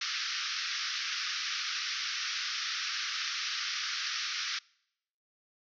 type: band-pass noise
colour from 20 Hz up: white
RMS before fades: -35 dBFS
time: 0.01-4.59 s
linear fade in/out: 5 ms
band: 1200 to 5900 Hz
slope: 96 dB/octave
effects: noise-tail reverb RT60 0.8 s tail -26 dB re dry